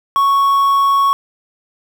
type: tone with quantisation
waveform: triangle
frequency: 1108.7 Hz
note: C#6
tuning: in tune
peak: -8 dBFS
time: 0.16-1.13 s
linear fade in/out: 0 ms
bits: 6
effects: none